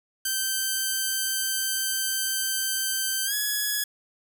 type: tone with pitch glide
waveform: 5% pulse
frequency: 1554 to 1684.9 Hz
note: G6 to G#6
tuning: -16 to +25 cents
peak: -14 dBFS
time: 0.25-3.84 s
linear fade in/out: 5 ms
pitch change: +141 cents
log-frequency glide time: 3.25-3.34 s
effects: none